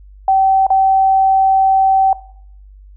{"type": "tone with dropouts", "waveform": "sine", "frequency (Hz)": 770, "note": "G5", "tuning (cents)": -31, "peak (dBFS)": -8, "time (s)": [0.28, 2.13], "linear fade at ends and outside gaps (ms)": 2, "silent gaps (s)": [0.667, 0.703], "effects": ["noise-tail reverb RT60 0.6 s tail -19 dB re dry", "added 49 Hz sine -37 dBFS peak until 2.96 s"]}